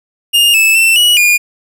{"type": "tone with pitch steps", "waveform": "45% pulse", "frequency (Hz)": [2831, 2621, 2680, 2920, 2428], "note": ["F7", "E7", "E7", "F#7", "D#7"], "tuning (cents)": [23, -11, 28, -24, -43], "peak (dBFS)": -6, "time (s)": [0.33, 1.38], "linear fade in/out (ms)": 20, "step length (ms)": 210, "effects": []}